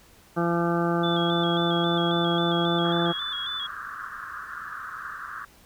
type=harmonic tone; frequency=170.6 Hz; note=F3; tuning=40 cents flat; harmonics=1 / 2 / 3 / 4 / 5 / 7 / 8 / 9; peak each=-26 / -26 / -32 / -31 / -33 / -31 / -37 / -36 dBFS; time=0.36-3.13 s; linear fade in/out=20 ms
type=tone with vibrato; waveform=sine; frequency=3410 Hz; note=G#7; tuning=45 cents sharp; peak=-29 dBFS; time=1.03-3.67 s; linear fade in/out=10 ms; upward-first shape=square; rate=3.7 Hz; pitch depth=43 cents each way
type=band-pass noise; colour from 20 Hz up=pink; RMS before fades=-37 dBFS; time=2.84-5.45 s; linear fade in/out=2 ms; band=1100 to 1700 Hz; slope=96 dB/octave
effects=pink hiss -55 dBFS RMS until 5.65 s